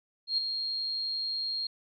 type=tone with ADSR envelope; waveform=sine; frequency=4237 Hz; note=C8; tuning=21 cents sharp; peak=-23 dBFS; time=0.27-1.67 s; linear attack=110 ms; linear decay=4 ms; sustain=-7 dB; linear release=5 ms; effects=none